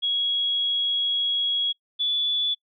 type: tone pair in turn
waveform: sine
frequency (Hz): 3322 / 3451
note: G#7 / A7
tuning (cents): 0 / -34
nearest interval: minor second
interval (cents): 66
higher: second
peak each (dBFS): -21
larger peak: neither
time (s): 0.02-1.73 / 1.99-2.55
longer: first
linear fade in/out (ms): 20
effects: noise-tail reverb RT60 0.1 s tail -26 dB re dry

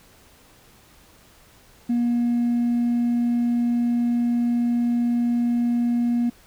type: tone with hard clipping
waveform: triangle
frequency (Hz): 238.8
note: A#3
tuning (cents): +42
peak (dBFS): -18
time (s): 1.89-6.3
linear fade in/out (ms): 10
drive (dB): 2
effects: pink hiss -53 dBFS RMS until 6.46 s

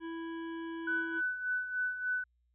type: harmonic tone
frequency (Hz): 330.2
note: E4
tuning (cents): +3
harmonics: 1 / 3 / 5 / 7 / 9 / 10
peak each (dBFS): -38 / -48 / -49 / -62 / -60 / -62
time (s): 0-1.22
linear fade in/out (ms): 50
type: tone with tremolo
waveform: sine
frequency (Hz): 1497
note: F#6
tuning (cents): +20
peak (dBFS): -29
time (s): 0.87-2.24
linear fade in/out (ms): 5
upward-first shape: sine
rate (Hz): 3.4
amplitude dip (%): 65
effects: added 60 Hz sine -70 dBFS peak until 2.54 s

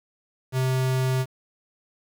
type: tone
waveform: square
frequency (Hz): 130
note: C3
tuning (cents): -11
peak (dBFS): -22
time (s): 0.52-1.26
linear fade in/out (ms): 50
effects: 8-bit

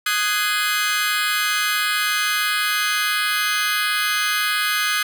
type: chord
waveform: 25% pulse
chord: Ab dominant seventh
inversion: second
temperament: just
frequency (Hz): 1245.9 / 1495.1 / 1661.2 / 2077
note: Eb6 / Gb6 / Ab6 / C7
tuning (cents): +2 / +18 / 0 / -13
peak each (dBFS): -20 / -21 / -20 / -22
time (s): 0.06-5.03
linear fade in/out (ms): 5
effects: none

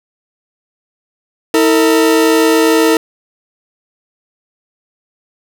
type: tone pair together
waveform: 40% pulse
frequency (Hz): 323 / 453.3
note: E4 / A#4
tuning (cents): -35 / -48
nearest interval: tritone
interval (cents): 587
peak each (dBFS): -10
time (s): 1.54-2.97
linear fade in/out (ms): 2
effects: none

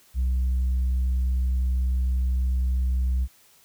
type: tone with tanh clipping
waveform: sine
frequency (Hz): 63.5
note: B1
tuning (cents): +49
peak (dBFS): -21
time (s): 0.14-3.28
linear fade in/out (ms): 50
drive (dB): 1
effects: white hiss -57 dBFS RMS until 3.64 s

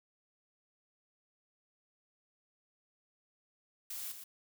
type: noise with echo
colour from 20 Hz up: blue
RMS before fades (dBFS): -42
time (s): 3.9-4.12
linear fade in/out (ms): 5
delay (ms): 120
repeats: 1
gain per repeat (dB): -7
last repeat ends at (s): 4.24
effects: none

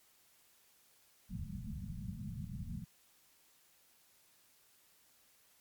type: low-pass noise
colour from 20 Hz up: white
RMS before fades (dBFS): -43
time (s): 1.29-2.85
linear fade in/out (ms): 20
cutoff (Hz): 220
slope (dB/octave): 96
effects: white hiss -68 dBFS RMS until 5.6 s + MP3 96 kbps

